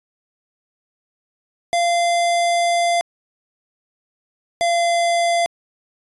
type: tone pair in turn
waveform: square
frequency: 690 / 686 Hz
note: F5 / F5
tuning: -21 / -31 cents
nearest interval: unison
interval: 10 cents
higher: first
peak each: -16 dBFS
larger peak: neither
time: 1.73-3.01 / 4.61-5.46 s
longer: first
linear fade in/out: 0 ms
effects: resampled to 24000 Hz